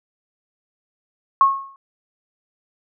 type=tone with exponential decay; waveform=sine; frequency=1091 Hz; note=C#6; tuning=28 cents flat; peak=-7 dBFS; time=1.41-1.76 s; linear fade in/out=1 ms; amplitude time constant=76 ms; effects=none